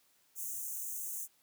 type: high-pass noise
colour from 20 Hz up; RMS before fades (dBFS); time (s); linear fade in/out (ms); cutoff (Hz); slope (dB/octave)
white; -40; 0.35-1.28; 50; 6100; 96
effects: white hiss -70 dBFS RMS until 1.42 s + high-pass 60 Hz 12 dB/octave